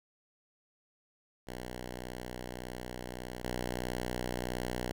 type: tone pair in turn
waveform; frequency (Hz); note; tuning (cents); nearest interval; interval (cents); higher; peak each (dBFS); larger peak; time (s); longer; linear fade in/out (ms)
5% pulse; 61.74 / 61.5; B1 / B1; 0 / -7; unison; 7; first; -29 / -23; second; 1.47-3.43 / 3.43-4.92; first; 5
effects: none